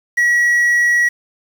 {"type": "tone with quantisation", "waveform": "triangle", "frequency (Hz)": 1921, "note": "B6", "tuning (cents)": -48, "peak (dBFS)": -9, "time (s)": [0.17, 1.09], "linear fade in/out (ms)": 10, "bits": 6, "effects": []}